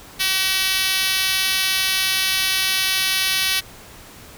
5% pulse tone with high-pass filter, 379.8 Hz, F#4, 45 cents sharp, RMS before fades -20 dBFS, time 0.19-3.61 s, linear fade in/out 20 ms, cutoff 2200 Hz, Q 0.65, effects pink hiss -42 dBFS RMS until 4.37 s

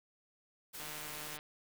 white noise, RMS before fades -46 dBFS, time 0.73-1.38 s, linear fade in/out 20 ms
click train, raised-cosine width 0.3 ms, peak -31 dBFS, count 90, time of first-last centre 0.8-1.389 s, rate 151 Hz
effects none

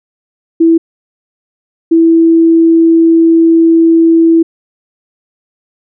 sine tone bursts at uneven times, 329.5 Hz, E4, 1 cent flat, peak -3 dBFS, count 2, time 0.6-0.78 / 1.91-4.43 s, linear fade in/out 10 ms, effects none

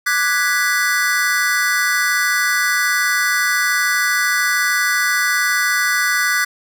square chord, G# half-diminished seventh, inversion second, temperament equal, 1174.7 / 1480 / 1661.2 / 1975.5 Hz, D6 / F#6 / G#6 / B6, 0 / 0 / 0 / 0 cents, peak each -25 / -20 / -22 / -20 dBFS, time 0.06-6.45 s, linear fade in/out 10 ms, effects none

